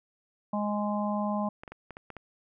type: harmonic tone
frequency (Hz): 207.7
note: G#3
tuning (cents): 0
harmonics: 1 / 3 / 4 / 5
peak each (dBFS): -29 / -34 / -35 / -36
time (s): 0.53-1.49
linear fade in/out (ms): 5
type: clicks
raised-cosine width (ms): 0.5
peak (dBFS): -27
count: 7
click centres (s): 1.635 / 1.678 / 1.72 / 1.907 / 1.969 / 2.103 / 2.167
effects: none